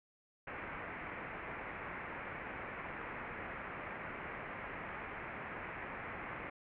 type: low-pass noise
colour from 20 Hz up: white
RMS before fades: -45 dBFS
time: 0.47-6.5 s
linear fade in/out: 5 ms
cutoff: 2300 Hz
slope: 48 dB/octave
effects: none